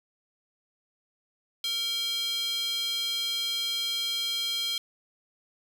square tone with high-pass filter, 460 Hz, A#4, 23 cents flat, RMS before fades -30 dBFS, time 1.64-4.78 s, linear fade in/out 2 ms, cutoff 3500 Hz, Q 6.9, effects none

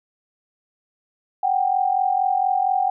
sine tone pair together, 745 / 789.3 Hz, F#5 / G5, +12 / +12 cents, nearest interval minor second, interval 100 cents, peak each -20 dBFS, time 1.43-2.9 s, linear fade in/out 5 ms, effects none

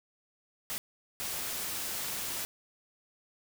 white noise bursts at uneven times, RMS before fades -36 dBFS, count 2, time 0.7-0.78 / 1.2-2.45 s, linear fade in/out 0 ms, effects none

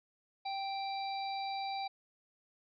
harmonic tone, 784 Hz, G5, in tune, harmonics 1 / 3 / 5 / 6, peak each -36 / -47 / -46 / -49 dBFS, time 0.45-1.88 s, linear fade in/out 10 ms, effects none

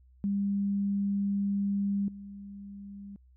sine tone with level steps, 200 Hz, G3, 35 cents sharp, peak -26 / -41 dBFS, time 0.24-3.16 s, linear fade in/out 0 ms, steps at 2.08 s, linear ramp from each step 2 ms, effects added 63 Hz sine -56 dBFS peak until 3.36 s

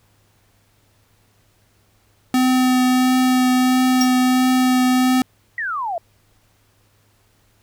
square tone with vibrato, 254.6 Hz, C4, 47 cents flat, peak -14 dBFS, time 2.34-5.22 s, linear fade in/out 2 ms, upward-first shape triangle, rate 1.5 Hz, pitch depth 11 cents each way
square tone with exponential decay, 5588 Hz, F8, in tune, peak -15 dBFS, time 4.01-4.11 s, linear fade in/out 2 ms, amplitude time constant 20 ms
sine exponential sweep, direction down, 1968 to 649 Hz, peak -21 dBFS, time 5.58-5.98 s, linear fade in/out 2 ms
effects added 103 Hz sine -60 dBFS peak until 7.62 s + pink hiss -60 dBFS RMS until 7.62 s

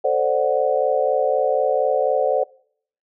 sine chord, D dominant seventh, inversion second, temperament equal, 440 / 523.3 / 587.3 / 740 Hz, A4 / C5 / D5 / F#5, 0 / 0 / 0 / 0 cents, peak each -24 / -20 / -21 / -23 dBFS, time 0.04-2.44 s, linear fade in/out 10 ms, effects noise-tail reverb RT60 0.6 s tail -24 dB re dry

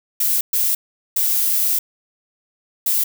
violet noise bursts at uneven times, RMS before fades -18 dBFS, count 4, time 0.2-0.41 / 0.53-0.75 / 1.16-1.79 / 2.86-3.04 s, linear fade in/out 5 ms, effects none

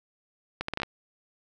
accelerating click train, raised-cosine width 0.3 ms, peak -14 dBFS, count 7, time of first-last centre 0.61-0.832 s, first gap 74 ms, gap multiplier 0.71, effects none

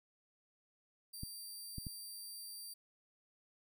15% pulse tone, 4699 Hz, D8, in tune, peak -40 dBFS, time 1.13-2.74 s, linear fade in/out 10 ms
clicks, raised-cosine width 5 ms, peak -31 dBFS, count 3, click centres 1.234 / 1.783 / 1.868 s
effects none

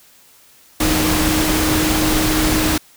sine tone in noise, 311.1 Hz, D#4, in tune, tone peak -18 dBFS, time 0.8-2.78 s, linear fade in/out 5 ms, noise pink, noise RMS -18 dBFS, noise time 0.8-2.78 s, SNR -3 dB, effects white hiss -49 dBFS RMS until 2.96 s

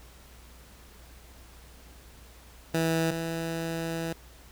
15% pulse tone pair in turn, 163.4 / 164.82 Hz, E3 / E3, -15 / 0 cents, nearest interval unison, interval 15 cents, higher second, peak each -18 / -24 dBFS, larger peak first, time 2.74-3.11 / 3.11-4.13 s, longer second, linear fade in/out 5 ms, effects added 60 Hz sine -51 dBFS peak until 4.51 s + pink hiss -54 dBFS RMS until 4.51 s

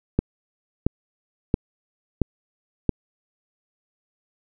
click train, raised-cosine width 3 ms, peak -5 dBFS, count 5, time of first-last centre 0.19-2.893 s, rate 1.48 Hz, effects none

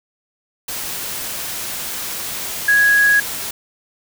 sine tone in noise, 1661.2 Hz, G#6, in tune, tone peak -10 dBFS, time 2.68-3.2 s, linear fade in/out 5 ms, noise white, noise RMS -26 dBFS, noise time 0.68-3.51 s, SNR +13 dB, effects none

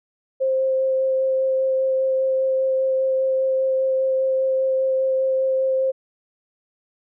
sine tone with vibrato, 527 Hz, C5, 12 cents sharp, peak -17 dBFS, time 0.4-5.92 s, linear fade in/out 20 ms, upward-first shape sine, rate 5 Hz, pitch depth 8 cents each way, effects none

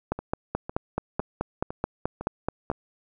two click trains, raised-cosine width 1 ms, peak -19 / -11 dBFS, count 6 / 13, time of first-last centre 0.19-2.715 / 0.12-2.701 s, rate 1.98 / 4.65 Hz, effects none

